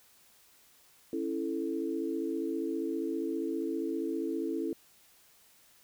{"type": "chord", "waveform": "sine", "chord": "A major", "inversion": "first", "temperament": "just", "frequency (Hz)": [275, 330, 440], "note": ["C#4", "E4", "A4"], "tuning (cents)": [-14, 2, 0], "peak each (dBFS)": [-36, -33, -37], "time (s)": [1.13, 4.73], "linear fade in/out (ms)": 2, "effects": ["white hiss -62 dBFS RMS until 5.83 s"]}